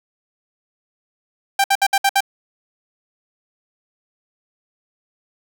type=tone bursts; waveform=sawtooth; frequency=788 Hz; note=G5; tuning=9 cents sharp; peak=-9 dBFS; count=6; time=1.59-2.206 s; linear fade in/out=5 ms; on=51 ms; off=62 ms; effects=none